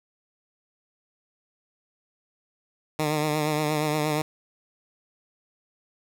10% pulse tone with vibrato, 152 Hz, D#3, 40 cents flat, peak -15 dBFS, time 2.99-4.22 s, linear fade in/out 2 ms, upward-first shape triangle, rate 8.5 Hz, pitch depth 48 cents each way, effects none

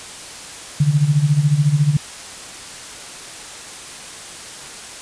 sine tone with tremolo, 146.83 Hz, D3, in tune, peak -9 dBFS, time 0.8-1.97 s, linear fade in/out 5 ms, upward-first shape sine, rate 14 Hz, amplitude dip 75%, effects white hiss -34 dBFS RMS until 5.01 s + resampled to 22050 Hz

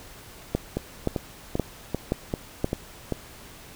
two click trains, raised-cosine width 2 ms, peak -9 / -12 dBFS, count 5 / 7, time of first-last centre 0.55-2.644 / 0.77-3.123 s, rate 1.91 / 2.55 Hz, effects pink hiss -46 dBFS RMS until 3.75 s

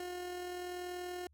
30% pulse tone with amplitude modulation, 357.9 Hz, F4, 42 cents sharp, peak -36 dBFS, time 0-1.27 s, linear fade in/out 2 ms, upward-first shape sine, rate 40.6 Hz, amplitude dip 30%, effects added 73 Hz sine -63 dBFS peak until 1.33 s

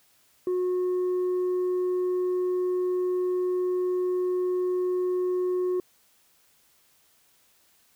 sine tone with tanh clipping, 363.6 Hz, F#4, 30 cents flat, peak -24 dBFS, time 0.47-5.8 s, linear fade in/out 2 ms, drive 2 dB, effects white hiss -63 dBFS RMS until 7.95 s

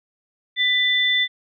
sine tone pair together, 1990 / 3530 Hz, B6 / A7, +13 / +5 cents, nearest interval minor seventh, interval 992 cents, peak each -19 dBFS, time 0.56-1.28 s, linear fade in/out 50 ms, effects none

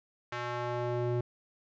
square tone with band-pass filter sweep, 121.4 Hz, B2, 29 cents flat, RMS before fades -33 dBFS, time 0.32-1.21 s, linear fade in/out 5 ms, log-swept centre 1600 to 300 Hz, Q 0.98, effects resampled to 16000 Hz

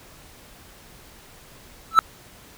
triangle tone with exponential growth, 1318.5 Hz, E6, in tune, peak -3 dBFS, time 1.91-1.99 s, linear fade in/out 0 ms, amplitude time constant 16 ms, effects pink hiss -48 dBFS RMS until 2.57 s

